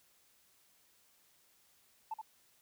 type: tone with echo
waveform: sine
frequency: 880 Hz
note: A5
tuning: in tune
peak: -35 dBFS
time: 2.11-2.14 s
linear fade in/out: 5 ms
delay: 75 ms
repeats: 1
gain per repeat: -5 dB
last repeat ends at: 2.215 s
effects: tanh soft clip ceiling -31 dBFS + white hiss -69 dBFS RMS until 2.61 s